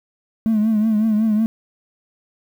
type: tone with vibrato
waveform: triangle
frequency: 217.1 Hz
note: A3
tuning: 23 cents flat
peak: -11 dBFS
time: 0.46-1.46 s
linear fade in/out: 0 ms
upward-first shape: triangle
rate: 5.4 Hz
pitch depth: 76 cents each way
effects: tanh soft clip ceiling -10 dBFS + 8-bit